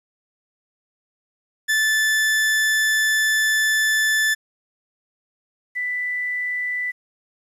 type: tone pair in turn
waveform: 40% pulse / sine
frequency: 1749 / 1984.4 Hz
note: A6 / B6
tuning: -11 / +8 cents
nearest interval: major second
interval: 219 cents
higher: second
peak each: -16 / -22 dBFS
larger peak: first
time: 1.68-4.35 / 5.75-6.92 s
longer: first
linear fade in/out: 20 ms
effects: resampled to 32000 Hz + 9-bit